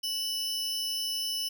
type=tone pair together; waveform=40% pulse; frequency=2960 / 5268 Hz; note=F#7 / E8; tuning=0 / -2 cents; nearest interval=minor seventh; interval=998 cents; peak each=-33 / -31 dBFS; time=0.03-1.49 s; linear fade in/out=10 ms; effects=10-bit